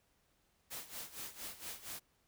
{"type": "noise with tremolo", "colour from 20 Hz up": "white", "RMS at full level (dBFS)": -44, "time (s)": [0.7, 2], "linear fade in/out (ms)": 20, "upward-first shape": "sine", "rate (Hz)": 4.3, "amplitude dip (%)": 80, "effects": ["pink hiss -75 dBFS RMS until 2.27 s"]}